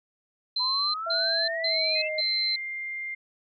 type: tone bursts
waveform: sine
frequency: 4100 Hz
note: C8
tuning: 36 cents flat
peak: -24 dBFS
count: 4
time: 0.56-2.56 s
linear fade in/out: 5 ms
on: 380 ms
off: 160 ms
type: exponential sweep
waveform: sine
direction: up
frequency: 982 to 2700 Hz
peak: -30 dBFS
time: 0.59-2.09 s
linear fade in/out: 20 ms
type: tone with pitch glide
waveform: sine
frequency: 662 to 621.2 Hz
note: E5 to D#5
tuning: +7 to -3 cents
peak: -30 dBFS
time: 1.06-2.21 s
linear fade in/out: 10 ms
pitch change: -110 cents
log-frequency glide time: 1.55-2.02 s
type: tone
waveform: sine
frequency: 2100 Hz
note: C7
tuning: 6 cents sharp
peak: -31 dBFS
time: 1.95-3.15 s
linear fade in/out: 10 ms
effects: none